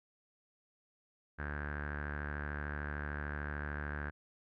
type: tone with low-pass filter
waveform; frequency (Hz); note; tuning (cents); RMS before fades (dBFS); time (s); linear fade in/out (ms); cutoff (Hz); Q
sawtooth; 73.42; D2; 0; -40; 1.38-4.11; 20; 1600; 9.8
effects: none